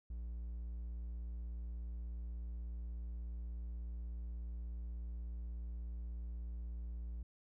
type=tone; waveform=triangle; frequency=58.27 Hz; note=A#1; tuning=in tune; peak=-39 dBFS; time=0.1-7.23 s; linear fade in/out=5 ms; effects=none